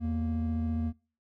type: tone pair together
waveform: triangle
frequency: 82.41 / 232.5 Hz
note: E2 / A#3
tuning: 0 / -4 cents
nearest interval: octave + tritone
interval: 1796 cents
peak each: -28 dBFS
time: 0-0.93 s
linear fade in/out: 50 ms
effects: noise-tail reverb RT60 0.4 s tail -25 dB re dry + tanh soft clip ceiling -20 dBFS